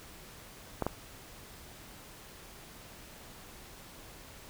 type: clicks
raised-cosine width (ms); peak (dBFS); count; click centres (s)
1; -16; 2; 0.823 / 0.866
effects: pink hiss -51 dBFS RMS until 4.49 s